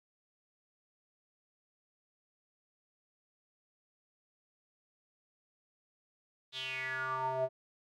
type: tone with band-pass filter sweep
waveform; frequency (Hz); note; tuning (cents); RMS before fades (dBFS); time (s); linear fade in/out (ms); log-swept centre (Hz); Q
square; 130.81; C3; 0; -36; 6.52-7.49; 50; 3700 to 590; 7
effects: none